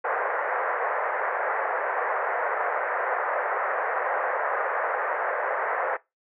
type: band-pass noise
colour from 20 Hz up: pink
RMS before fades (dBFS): -27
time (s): 0.04-5.97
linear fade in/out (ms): 10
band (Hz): 470 to 1900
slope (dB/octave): 48
effects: noise-tail reverb RT60 0.2 s tail -20 dB re dry